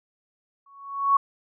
sine tone with exponential growth, 1112 Hz, C#6, 5 cents sharp, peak -13 dBFS, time 0.66-1.17 s, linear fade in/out 5 ms, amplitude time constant 110 ms, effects none

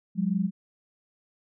sine tone pair together, 180.1 / 203.4 Hz, F#3 / G#3, -46 / -36 cents, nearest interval major second, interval 210 cents, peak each -26 dBFS, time 0.15-0.51 s, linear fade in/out 50 ms, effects none

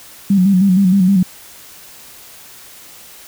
sine tone with vibrato, 190.4 Hz, F#3, 50 cents sharp, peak -8 dBFS, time 0.3-1.23 s, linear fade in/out 5 ms, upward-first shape square, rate 6.4 Hz, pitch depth 71 cents each way, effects white hiss -39 dBFS RMS until 3.27 s

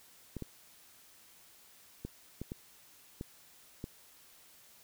clicks, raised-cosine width 3 ms, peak -26 dBFS, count 7, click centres 0.367 / 0.423 / 2.05 / 2.416 / 2.519 / 3.211 / 3.841 s, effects white hiss -60 dBFS RMS until 4.83 s

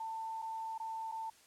sine tone with dropouts, 893 Hz, A5, 25 cents sharp, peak -38 dBFS, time 0-1.3 s, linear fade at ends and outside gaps 5 ms, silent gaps 0.419-0.423 / 0.78-0.799 / 1.116-1.121 s, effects white hiss -63 dBFS RMS until 1.46 s + low-pass 10000 Hz 12 dB/octave

